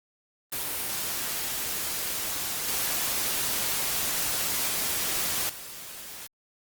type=noise with level steps; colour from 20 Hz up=white; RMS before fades=-31 / -28 / -41 dBFS; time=0.52-6.27 s; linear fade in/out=5 ms; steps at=2.68 / 5.49 s; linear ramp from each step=5 ms; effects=Opus 32 kbps